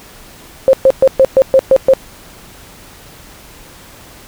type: tone bursts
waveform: sine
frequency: 531 Hz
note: C5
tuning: 25 cents sharp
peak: -3 dBFS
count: 8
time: 0.68-1.936 s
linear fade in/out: 0 ms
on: 52 ms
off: 120 ms
effects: pink hiss -38 dBFS RMS until 4.27 s